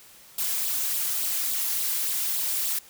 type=noise with flanger; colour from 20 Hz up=blue; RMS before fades=-27 dBFS; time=0.38-2.79 s; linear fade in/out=5 ms; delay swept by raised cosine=0.23 to 3.03 ms; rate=3.5 Hz; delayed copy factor=+0.55; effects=white hiss -51 dBFS RMS until 2.89 s